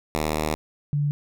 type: tone pair in turn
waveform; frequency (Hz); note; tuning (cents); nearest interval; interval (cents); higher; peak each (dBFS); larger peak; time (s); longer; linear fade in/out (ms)
5% pulse / sine; 77.1 / 145.55; D#2 / D3; -15 / -15; major seventh; 1100; second; -12 / -20; first; 0.15-0.55 / 0.93-1.11; first; 0
effects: none